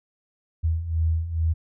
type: beating tone pair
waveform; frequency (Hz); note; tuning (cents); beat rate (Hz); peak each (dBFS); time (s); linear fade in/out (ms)
sine; 79.7 / 82; D#2 / E2; +42 / -9; 2.3; -27 / -22; 0.63-1.54; 20
effects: none